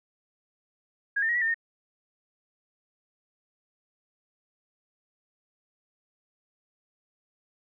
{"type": "tone with pitch steps", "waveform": "sine", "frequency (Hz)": [1641, 1802, 1893, 1943, 1802, 1839], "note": ["G#6", "A6", "A#6", "B6", "A6", "A#6"], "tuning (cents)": [-21, 41, 26, -29, 41, -24], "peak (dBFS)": -23, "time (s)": [1.16, 1.544], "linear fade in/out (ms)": 10, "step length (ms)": 64, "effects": []}